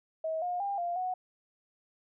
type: tone with pitch steps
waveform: sine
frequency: 640 / 714 / 800 / 696 / 737 Hz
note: D#5 / F5 / G5 / F5 / F#5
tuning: +49 / +38 / +35 / -6 / -7 cents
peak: -30 dBFS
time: 0.24-1.14 s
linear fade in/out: 5 ms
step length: 180 ms
effects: none